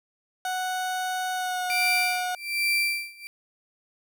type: tone with pitch glide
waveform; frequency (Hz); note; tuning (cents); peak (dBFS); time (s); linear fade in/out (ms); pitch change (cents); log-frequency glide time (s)
30% pulse; 740 to 727.7; F#5 to F#5; 0 to -29; -24; 0.45-2.35; 2; -29; 1.33-1.68
type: tone with tremolo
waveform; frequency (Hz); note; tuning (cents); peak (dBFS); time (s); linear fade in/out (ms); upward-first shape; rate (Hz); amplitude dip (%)
35% pulse; 2349; D7; 0; -19; 1.7-3.27; 0; sine; 1.2; 95
effects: none